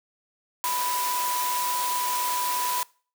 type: tone in noise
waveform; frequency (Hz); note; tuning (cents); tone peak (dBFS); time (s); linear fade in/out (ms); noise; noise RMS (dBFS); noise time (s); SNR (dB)
sine; 987.8; B5; 0; -26; 0.64-2.83; 0; white; -30; 0.64-2.83; +1
effects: noise-tail reverb RT60 0.4 s tail -23 dB re dry + high-pass 400 Hz 12 dB/octave